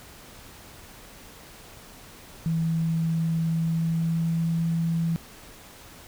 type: tone with pitch glide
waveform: sine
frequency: 163.5 to 165.69 Hz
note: E3 to E3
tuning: -14 to +9 cents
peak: -22 dBFS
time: 2.46-5.16 s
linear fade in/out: 0 ms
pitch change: +23 cents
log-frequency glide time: 3.51-4.61 s
effects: pink hiss -47 dBFS RMS until 6.07 s